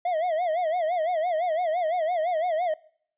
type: tone with vibrato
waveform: triangle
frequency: 673 Hz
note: E5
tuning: 36 cents sharp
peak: -21 dBFS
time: 0.05-2.74 s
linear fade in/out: 5 ms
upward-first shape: sine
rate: 5.9 Hz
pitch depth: 150 cents each way
effects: noise-tail reverb RT60 0.6 s tail -23 dB re dry + resampled to 8000 Hz